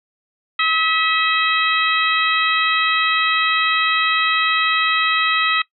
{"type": "harmonic tone with a mistuned harmonic", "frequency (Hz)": 641, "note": "E5", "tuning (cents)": -49, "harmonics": [2, 3, 4, 5, 6], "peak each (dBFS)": [-19, -21, -22, -23, -24], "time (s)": [0.59, 5.62], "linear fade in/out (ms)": 5, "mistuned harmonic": 3, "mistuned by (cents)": 30, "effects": ["noise-tail reverb RT60 0.1 s tail -21 dB re dry"]}